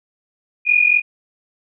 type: tone pair together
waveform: sine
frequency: 2427 / 2471 Hz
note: D#7 / D#7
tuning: -44 / -13 cents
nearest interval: unison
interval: 31 cents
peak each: -14 dBFS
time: 0.65-1.02 s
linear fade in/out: 50 ms
effects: none